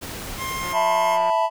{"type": "noise", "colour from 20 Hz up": "pink", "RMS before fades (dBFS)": -33, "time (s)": [0.01, 0.74], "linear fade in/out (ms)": 20}
{"type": "tone with pitch glide", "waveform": "25% pulse", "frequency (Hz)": [1060, 1066.1], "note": ["C6", "C6"], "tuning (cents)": [22, 32], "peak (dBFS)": -23, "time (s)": [0.37, 1.19], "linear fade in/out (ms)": 50, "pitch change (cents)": 10, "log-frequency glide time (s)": [0.54, 1.08]}
{"type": "click train", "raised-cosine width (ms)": 0.5, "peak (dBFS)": -22, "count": 120, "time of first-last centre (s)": [0.63, 1.299], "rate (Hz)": 178}
{"type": "chord", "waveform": "triangle", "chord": "E suspended fourth", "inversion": "none", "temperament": "equal", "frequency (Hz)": [659.3, 880, 987.8], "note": ["E5", "A5", "B5"], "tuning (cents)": [0, 0, 0], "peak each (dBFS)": -20, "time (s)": [0.72, 1.5], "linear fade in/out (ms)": 50}
{"effects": []}